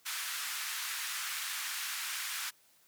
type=band-pass noise; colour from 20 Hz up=pink; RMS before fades=-38 dBFS; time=0.05-2.51 s; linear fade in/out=20 ms; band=1300 to 16000 Hz; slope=24 dB/octave; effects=white hiss -66 dBFS RMS until 2.87 s + high-pass 100 Hz 12 dB/octave